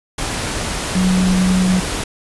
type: tone in noise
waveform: sine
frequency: 185 Hz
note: F#3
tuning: in tune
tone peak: -12 dBFS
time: 0.95-1.8 s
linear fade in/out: 5 ms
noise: pink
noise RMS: -22 dBFS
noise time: 0.18-2.04 s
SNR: +7 dB
effects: resampled to 24000 Hz